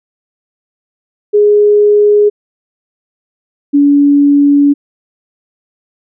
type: tone pair in turn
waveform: sine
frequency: 415.3 / 285.6 Hz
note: G#4 / D4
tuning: 0 / -48 cents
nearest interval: tritone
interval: 648 cents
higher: first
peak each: -4 dBFS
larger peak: neither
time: 1.33-2.3 / 3.73-4.74 s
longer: second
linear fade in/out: 20 ms
effects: none